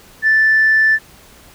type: tone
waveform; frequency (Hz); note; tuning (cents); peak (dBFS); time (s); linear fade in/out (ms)
sine; 1760; A6; 0; -8; 0.22-0.99; 50
effects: tanh soft clip ceiling -5 dBFS + pink hiss -44 dBFS RMS until 1.54 s